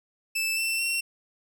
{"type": "tone with pitch steps", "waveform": "sawtooth", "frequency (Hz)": [2637, 2680, 2724], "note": ["E7", "E7", "F7"], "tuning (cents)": [0, 28, -44], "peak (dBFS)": -22, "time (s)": [0.35, 1.01], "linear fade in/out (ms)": 10, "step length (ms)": 220, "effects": []}